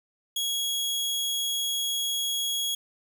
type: tone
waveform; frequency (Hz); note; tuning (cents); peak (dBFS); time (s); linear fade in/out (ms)
sawtooth; 3322; G#7; 0; -23; 0.36-2.75; 5
effects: none